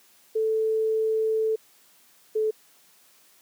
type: tone pair in turn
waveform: sine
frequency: 440 / 434.2 Hz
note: A4 / A4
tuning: 0 / -23 cents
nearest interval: unison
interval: 23 cents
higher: first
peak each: -21 dBFS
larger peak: neither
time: 0.35-1.56 / 2.35-2.51 s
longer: first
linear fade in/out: 10 ms
effects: white hiss -58 dBFS RMS until 3.41 s + high-pass 150 Hz 12 dB/octave